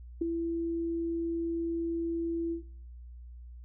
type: tone with ADSR envelope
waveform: sine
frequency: 333.9 Hz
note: E4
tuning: 22 cents sharp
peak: -23 dBFS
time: 0.21-2.63 s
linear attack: 8 ms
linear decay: 8 ms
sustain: -6 dB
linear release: 110 ms
effects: noise-tail reverb RT60 0.7 s tail -26 dB re dry + added 60 Hz sine -44 dBFS peak until 3.64 s